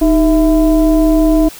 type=tone with frequency modulation; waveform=sine; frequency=310.9 Hz; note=D#4; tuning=1 cent flat; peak=-7 dBFS; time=0.01-1.49 s; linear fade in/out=10 ms; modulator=348 Hz; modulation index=0.81; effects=white hiss -34 dBFS RMS until 1.59 s